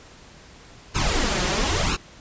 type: noise with flanger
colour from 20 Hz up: pink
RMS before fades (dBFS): -22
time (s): 0.94-1.97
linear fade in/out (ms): 20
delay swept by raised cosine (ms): 0.74 to 5.54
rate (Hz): 1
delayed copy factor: +0.85
effects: pink hiss -47 dBFS RMS until 2.2 s + resampled to 16000 Hz